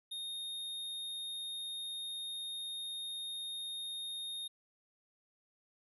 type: tone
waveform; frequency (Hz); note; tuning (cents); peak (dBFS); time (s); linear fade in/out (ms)
square; 3696; A#7; -16; -40; 0.11-4.48; 10
effects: resampled to 32000 Hz